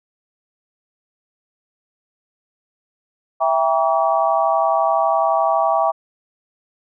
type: chord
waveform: sine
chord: E diminished seventh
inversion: none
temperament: just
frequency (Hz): 659.3 / 791.1 / 949.3 / 1139.2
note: E5 / G5 / Bb5 / Db6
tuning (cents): 0 / +16 / +31 / +47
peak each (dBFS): -18 / -19 / -23 / -21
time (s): 3.4-5.92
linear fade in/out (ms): 20
effects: none